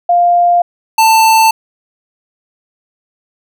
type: tone pair in turn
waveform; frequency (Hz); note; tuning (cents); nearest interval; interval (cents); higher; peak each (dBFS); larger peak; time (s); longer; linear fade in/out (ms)
sine / square; 700 / 888.6; F5 / A5; +4 / +17; major third; 413; second; -6; neither; 0.09-0.62 / 0.98-1.51; neither; 5
effects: none